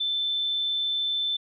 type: tone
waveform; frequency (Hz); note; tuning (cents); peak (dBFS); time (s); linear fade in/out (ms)
sine; 3533; A7; +6; -24; 0-1.37; 10
effects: none